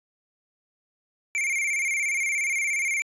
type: tone with vibrato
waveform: square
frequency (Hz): 2232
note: C#7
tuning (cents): +11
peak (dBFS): -24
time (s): 1.35-3.02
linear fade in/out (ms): 0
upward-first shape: square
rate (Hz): 17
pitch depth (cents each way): 73
effects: resampled to 24000 Hz